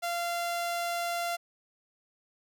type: tone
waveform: sawtooth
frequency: 690 Hz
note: F5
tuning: 21 cents flat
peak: -26 dBFS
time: 0.02-1.37 s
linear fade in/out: 20 ms
effects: none